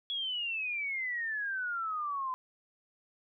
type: exponential sweep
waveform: sine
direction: down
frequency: 3379 to 1016 Hz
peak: -32 dBFS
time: 0.1-2.34 s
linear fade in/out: 0 ms
effects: none